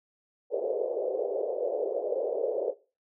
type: band-pass noise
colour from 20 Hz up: white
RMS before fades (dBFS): -30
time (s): 0.5-2.74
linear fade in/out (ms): 50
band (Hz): 420 to 570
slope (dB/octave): 48
effects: noise-tail reverb RT60 0.3 s tail -17 dB re dry